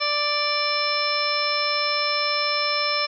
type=harmonic tone; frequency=587.3 Hz; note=D5; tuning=in tune; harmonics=1 / 2 / 3 / 4 / 5 / 6 / 7 / 9; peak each=-29 / -27 / -34 / -27 / -37 / -34 / -32 / -25 dBFS; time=0-3.07 s; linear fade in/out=20 ms; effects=none